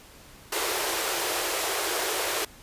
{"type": "high-pass noise", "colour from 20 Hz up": "pink", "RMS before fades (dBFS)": -28, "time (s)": [0.52, 2.45], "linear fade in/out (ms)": 5, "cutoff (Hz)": 330, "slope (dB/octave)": 96, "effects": ["pink hiss -50 dBFS RMS until 2.62 s", "resampled to 32000 Hz"]}